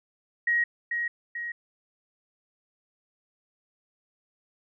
sine tone with echo, 1891 Hz, A#6, 24 cents sharp, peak -21 dBFS, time 0.47-0.64 s, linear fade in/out 5 ms, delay 440 ms, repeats 2, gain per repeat -5 dB, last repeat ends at 1.52 s, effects none

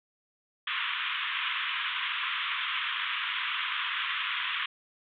white band-pass noise, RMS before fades -32 dBFS, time 0.67-4.66 s, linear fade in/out 5 ms, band 1000 to 3500 Hz, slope 96 dB/octave, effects none

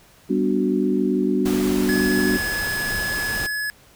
sine chord, G major seventh, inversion none, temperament equal, 196 / 246.9 / 293.7 / 370 Hz, G3 / B3 / D4 / F#4, 0 / 0 / 0 / 0 cents, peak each -23 dBFS, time 0.29-2.38 s, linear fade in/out 20 ms
pink noise, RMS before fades -30 dBFS, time 1.45-3.47 s, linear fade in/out 10 ms
square tone, 1698 Hz, G#6, 38 cents sharp, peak -24 dBFS, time 1.89-3.7 s, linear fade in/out 0 ms
effects pink hiss -52 dBFS RMS until 3.95 s

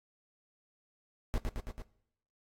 brown noise with echo, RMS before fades -30 dBFS, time 1.34-1.38 s, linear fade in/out 0 ms, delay 110 ms, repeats 4, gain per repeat -3 dB, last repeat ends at 1.82 s, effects noise-tail reverb RT60 0.8 s tail -20 dB re dry + AAC 48 kbps

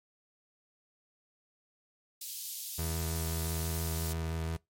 white high-pass noise, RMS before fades -40 dBFS, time 2.21-4.13 s, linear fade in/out 5 ms, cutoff 3400 Hz, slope 24 dB/octave
30% pulse tone with vibrato, 81.4 Hz, E2, 21 cents flat, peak -30 dBFS, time 2.78-4.57 s, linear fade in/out 10 ms, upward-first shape square, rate 5.9 Hz, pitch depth 12 cents each way
effects noise-tail reverb RT60 0.2 s tail -24 dB re dry + MP3 64 kbps

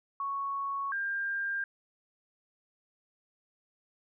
sine tone pair in turn, 1108.7 / 1597.5 Hz, C#6 / G6, 0 / +32 cents, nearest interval tritone, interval 632 cents, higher second, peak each -31 / -30 dBFS, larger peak second, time 0.2-0.92 / 0.92-1.64 s, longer neither, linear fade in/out 2 ms, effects none

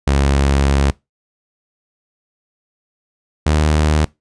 sawtooth tone pair in turn, 69.4 / 76.39 Hz, C#2 / D#2, +3 / -31 cents, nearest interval major second, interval 166 cents, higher second, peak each -8 dBFS, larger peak neither, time 0.07-0.91 / 3.46-4.05 s, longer first, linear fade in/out 5 ms, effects noise-tail reverb RT60 0.2 s tail -22 dB re dry + resampled to 22050 Hz

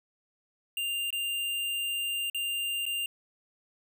square tone with dropouts, 2794 Hz, F7, in tune, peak -30 dBFS, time 0.77-3.06 s, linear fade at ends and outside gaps 2 ms, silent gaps 1.105-1.127 / 2.299-2.346 / 2.855-2.863 s, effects none

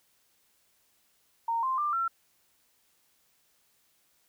sine tone with pitch steps, 922 / 1046.9 / 1188.8 / 1349.9 Hz, A#5 / C6 / D6 / E6, -19 / +1 / +21 / +41 cents, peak -26 dBFS, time 1.48-2.08 s, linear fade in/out 5 ms, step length 150 ms, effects white hiss -69 dBFS RMS until 4.28 s

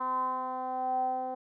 10% pulse tone with low-pass filter sweep, 257 Hz, C4, 31 cents flat, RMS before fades -32 dBFS, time 0-1.35 s, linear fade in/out 10 ms, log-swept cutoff 1100 to 680 Hz, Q 9.8, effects none

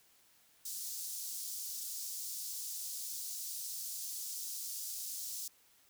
pink high-pass noise, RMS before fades -42 dBFS, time 0.65-5.48 s, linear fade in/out 5 ms, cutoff 5200 Hz, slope 24 dB/octave, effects white hiss -67 dBFS RMS until 5.89 s

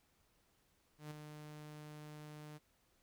sawtooth tone with ADSR envelope, 150.9 Hz, D3, 47 cents sharp, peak -40 dBFS, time 0.98-2.59 s, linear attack 130 ms, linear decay 8 ms, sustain -6 dB, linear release 26 ms, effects pink hiss -75 dBFS RMS until 3.02 s

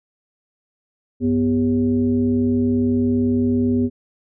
sine tone with frequency modulation, 246.9 Hz, B3, in tune, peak -15 dBFS, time 1.2-3.9 s, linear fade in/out 50 ms, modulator 152 Hz, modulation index 0.74, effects none

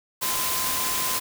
sine tone in noise, 1030 Hz, C6, 28 cents flat, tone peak -32 dBFS, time 0.21-1.2 s, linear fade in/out 20 ms, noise white, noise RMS -26 dBFS, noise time 0.21-1.2 s, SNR -9 dB, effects none

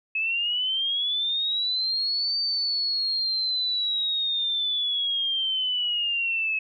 sine linear two-way sweep, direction up then down, 2574 to 4606 to 2574 Hz, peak -23 dBFS, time 0.15-6.59 s, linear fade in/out 5 ms, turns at 2.38 s, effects none

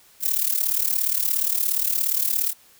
violet noise with amplitude modulation, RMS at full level -19 dBFS, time 0.2-2.54 s, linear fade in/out 50 ms, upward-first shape sine, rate 37.1 Hz, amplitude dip 80%, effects white hiss -54 dBFS RMS until 2.79 s

